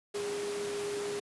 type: tone in noise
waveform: sine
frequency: 408.9 Hz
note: G#4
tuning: 27 cents flat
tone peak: -33 dBFS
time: 0.14-1.2 s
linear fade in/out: 10 ms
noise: pink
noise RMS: -40 dBFS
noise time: 0.14-1.2 s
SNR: +4 dB
effects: high-pass 200 Hz 12 dB/octave + resampled to 24000 Hz